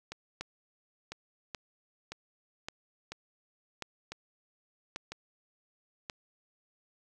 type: two click trains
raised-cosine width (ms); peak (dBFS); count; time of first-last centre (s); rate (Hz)
0.2; -23 / -20; 6 / 6; 0.12-5.12 / 0.41-6.098; 1 / 0.879
effects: none